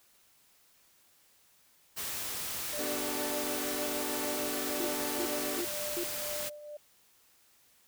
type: noise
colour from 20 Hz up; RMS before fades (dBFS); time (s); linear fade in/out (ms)
white; -37; 1.96-6.5; 20
type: tone with tremolo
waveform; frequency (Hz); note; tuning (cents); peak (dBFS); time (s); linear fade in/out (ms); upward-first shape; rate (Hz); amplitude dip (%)
sine; 594; D5; +20; -37; 2.73-6.77; 5; triangle; 2; 65
type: chord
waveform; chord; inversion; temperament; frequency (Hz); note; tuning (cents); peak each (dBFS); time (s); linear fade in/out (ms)
sawtooth; B minor seventh; none; equal with one note detuned; 246.9 / 293.7 / 379.5 / 440; B3 / D4 / F#4 / A4; 0 / 0 / +44 / 0; -39 / -35 / -37 / -39; 2.79-5.61; 2
type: tone bursts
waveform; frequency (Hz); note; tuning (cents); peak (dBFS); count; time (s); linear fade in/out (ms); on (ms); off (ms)
sine; 349.2; F4; 0; -33; 4; 4.8-6.036; 2; 69; 320
effects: white hiss -65 dBFS RMS until 7.87 s